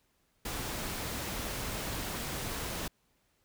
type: noise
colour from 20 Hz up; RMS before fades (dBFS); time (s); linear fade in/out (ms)
pink; -37; 0.45-2.88; 5
effects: pink hiss -73 dBFS RMS until 3.44 s